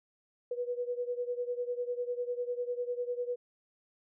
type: beating tone pair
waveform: sine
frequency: 485.6 / 495.6 Hz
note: B4 / B4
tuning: -29 / +6 cents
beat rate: 10 Hz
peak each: -34 / -37 dBFS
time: 0.51-3.36 s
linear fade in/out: 5 ms
effects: none